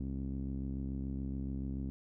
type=tone with low-pass filter; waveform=sawtooth; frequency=67 Hz; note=C2; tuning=42 cents sharp; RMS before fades=-38 dBFS; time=0-1.9 s; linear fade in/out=0 ms; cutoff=250 Hz; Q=3.3; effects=none